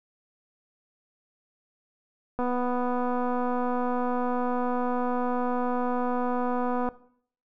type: click train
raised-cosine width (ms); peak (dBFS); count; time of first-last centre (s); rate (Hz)
1; -16; 1112; 2.39-6.888; 247
effects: noise-tail reverb RT60 0.6 s tail -18 dB re dry